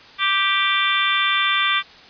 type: harmonic tone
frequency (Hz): 392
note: G4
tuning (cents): 0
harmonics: 3 / 4 / 5 / 6 / 7 / 8 / 9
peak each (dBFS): -22 / -25 / -25 / -23 / -29 / -27 / -23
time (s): 0.18-1.83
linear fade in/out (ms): 50
effects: white hiss -44 dBFS RMS until 2.09 s + resampled to 11025 Hz